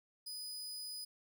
sawtooth tone, 4978 Hz, D#8, in tune, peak -40 dBFS, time 0.26-1.05 s, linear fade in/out 10 ms, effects none

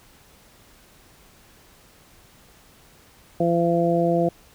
harmonic tone, 170.2 Hz, F3, 44 cents flat, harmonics 1 / 2 / 3 / 4, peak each -23 / -23 / -23 / -23 dBFS, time 3.4-4.29 s, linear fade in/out 5 ms, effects pink hiss -53 dBFS RMS until 4.54 s

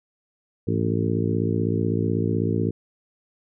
harmonic tone with a mistuned harmonic, 56 Hz, A1, 31 cents sharp, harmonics 2 / 3 / 4 / 5 / 6 / 7 / 8, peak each -25 / -27 / -28 / -29 / -30 / -30 / -31 dBFS, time 0.67-2.71 s, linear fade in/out 10 ms, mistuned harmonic 2, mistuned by -110 cents, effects none

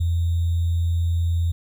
sine tone with sample-and-hold, 84.7 Hz, E2, 48 cents sharp, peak -18 dBFS, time 0-1.52 s, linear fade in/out 10 ms, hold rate 3675 Hz, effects none

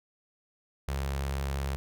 sawtooth tone with notch filter, 68.6 Hz, C#2, 17 cents flat, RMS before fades -32 dBFS, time 0.88-1.76 s, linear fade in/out 0 ms, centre 270 Hz, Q 1.3, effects none

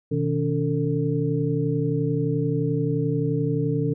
sine tone cluster, 127.2 / 158.7 / 285.1 / 448 Hz, C3 / D#3 / C#4 / A4, -48 / +35 / +49 / +31 cents, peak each -26 / -25 / -27 / -27 dBFS, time 0.11-3.94 s, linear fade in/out 10 ms, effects none

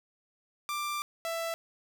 sawtooth tone pair in turn, 1182 / 663.4 Hz, D6 / E5, +11 / +11 cents, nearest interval minor seventh, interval 1000 cents, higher first, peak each -28 dBFS, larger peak neither, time 0.69-1.02 / 1.25-1.54 s, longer first, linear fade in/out 0 ms, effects none

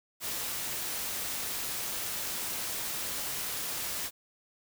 white noise, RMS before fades -35 dBFS, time 0.2-4.11 s, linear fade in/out 50 ms, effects none

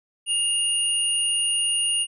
sine tone pair together, 2835 / 9536 Hz, F7 / D9, +25 / +25 cents, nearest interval octave + major sixth, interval 2100 cents, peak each -23 dBFS, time 0.26-2.07 s, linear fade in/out 50 ms, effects none

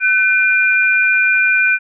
sine tone pair together, 1511.5 / 2402 Hz, F#6 / D7, +36 / +38 cents, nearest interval minor sixth, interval 802 cents, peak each -13 dBFS, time 0-1.79 s, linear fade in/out 50 ms, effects none

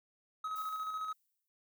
triangle tone with tremolo, 1273 Hz, D#6, 39 cents sharp, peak -33 dBFS, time 0.44-1.13 s, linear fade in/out 5 ms, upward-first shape square, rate 14 Hz, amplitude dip 35%
violet noise with exponential decay, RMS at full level -49 dBFS, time 0.56-1.48 s, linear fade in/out 0 ms, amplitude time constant 200 ms
effects none

